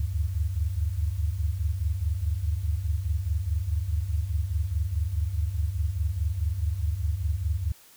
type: tone cluster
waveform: sine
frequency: 72 / 76.8 / 96.1 Hz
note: D2 / D#2 / G2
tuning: -34 / -22 / -34 cents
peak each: -29 dBFS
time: 0-7.72 s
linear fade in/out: 5 ms
effects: white hiss -54 dBFS RMS until 7.96 s